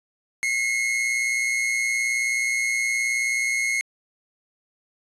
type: tone pair together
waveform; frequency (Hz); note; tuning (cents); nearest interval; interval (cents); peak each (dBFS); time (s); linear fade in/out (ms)
45% pulse; 2049 / 2168; C7 / C#7; -37 / -39; minor second; 98; -29 / -22; 0.43-3.81; 0
effects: resampled to 24000 Hz